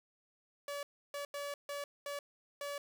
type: tone bursts at uneven times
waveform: sawtooth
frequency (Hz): 572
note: D5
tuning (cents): -46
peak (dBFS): -35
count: 6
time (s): 0.68-0.83 / 1.14-1.25 / 1.34-1.54 / 1.69-1.84 / 2.06-2.19 / 2.61-2.78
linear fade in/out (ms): 2
effects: 12-bit